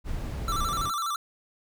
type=noise; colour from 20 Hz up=brown; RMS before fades=-32 dBFS; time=0.04-0.92 s; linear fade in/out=50 ms
type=tone with vibrato; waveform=square; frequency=1254 Hz; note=D#6; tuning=13 cents sharp; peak=-28 dBFS; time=0.48-1.16 s; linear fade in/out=2 ms; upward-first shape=square; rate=12 Hz; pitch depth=110 cents each way
effects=none